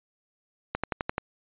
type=click train; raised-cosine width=0.5 ms; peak=-12 dBFS; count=6; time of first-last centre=0.75-1.181 s; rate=11.6 Hz; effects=resampled to 8000 Hz